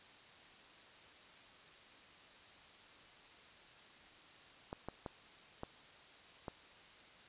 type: clicks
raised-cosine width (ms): 1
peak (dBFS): -28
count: 5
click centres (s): 4.729 / 4.886 / 5.062 / 5.634 / 6.482
effects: white hiss -59 dBFS RMS until 7.28 s + resampled to 8000 Hz